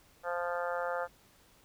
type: harmonic tone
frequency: 174.61 Hz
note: F3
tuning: in tune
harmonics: 3 / 4 / 5 / 6 / 7 / 8 / 9 / 10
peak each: -35 / -39 / -40 / -48 / -41 / -41 / -45 / -48 dBFS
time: 0.23-1.08 s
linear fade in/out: 50 ms
effects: pink hiss -63 dBFS RMS until 1.64 s